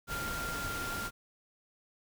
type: tone in noise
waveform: sine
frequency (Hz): 1391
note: F6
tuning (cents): -7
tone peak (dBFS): -37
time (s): 0.07-1.11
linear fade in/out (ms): 50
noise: pink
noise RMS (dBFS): -39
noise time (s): 0.07-1.11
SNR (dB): -1
effects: none